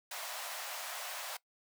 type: high-pass noise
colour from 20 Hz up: pink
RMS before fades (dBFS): -42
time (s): 0.11-1.37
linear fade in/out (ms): 5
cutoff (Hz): 590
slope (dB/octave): 48
effects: noise-tail reverb RT60 0.1 s tail -20 dB re dry